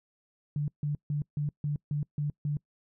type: tone bursts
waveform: sine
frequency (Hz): 146.83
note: D3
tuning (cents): 0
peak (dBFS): -27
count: 8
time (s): 0.56-2.57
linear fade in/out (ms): 2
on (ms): 120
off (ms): 150
effects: noise-tail reverb RT60 0.1 s tail -25 dB re dry